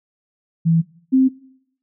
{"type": "tone pair in turn", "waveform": "sine", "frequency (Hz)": [164.81, 262.2], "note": ["E3", "C4"], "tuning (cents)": [0, 4], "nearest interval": "minor sixth", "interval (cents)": 804, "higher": "second", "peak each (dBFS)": [-12, -10], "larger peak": "second", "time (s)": [[0.65, 0.82], [1.12, 1.29]], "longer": "neither", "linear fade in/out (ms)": 20, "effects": ["noise-tail reverb RT60 0.7 s tail -21 dB re dry"]}